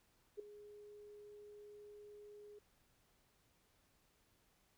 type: tone with ADSR envelope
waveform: sine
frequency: 415.3 Hz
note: G#4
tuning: in tune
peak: -40 dBFS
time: 0.37-2.59 s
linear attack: 26 ms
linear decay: 5 ms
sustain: -14 dB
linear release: 7 ms
effects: pink hiss -75 dBFS RMS until 4.77 s